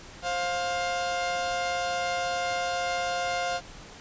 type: tone pair together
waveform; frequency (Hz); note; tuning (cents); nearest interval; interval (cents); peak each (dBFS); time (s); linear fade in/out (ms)
sawtooth; 528 / 704.8; C5 / F5; +16 / +16; perfect fourth; 500; -29 / -24; 0.22-3.61; 50
effects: pink hiss -46 dBFS RMS until 4 s + resampled to 16000 Hz